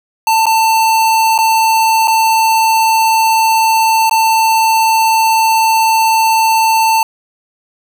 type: tone with dropouts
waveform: square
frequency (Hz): 892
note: A5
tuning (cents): +23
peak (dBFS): -9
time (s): 0.27-7.03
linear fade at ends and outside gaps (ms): 2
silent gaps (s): 0.457-0.466 / 1.379-1.387 / 2.074-2.08 / 4.096-4.111
effects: none